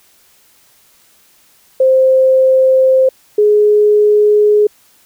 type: tone pair in turn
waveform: sine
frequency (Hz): 523.3 / 419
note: C5 / G#4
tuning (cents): 0 / +15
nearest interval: major third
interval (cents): 385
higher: first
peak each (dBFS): -6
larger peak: neither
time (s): 1.8-3.09 / 3.38-4.67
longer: neither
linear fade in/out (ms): 5
effects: white hiss -50 dBFS RMS until 5.05 s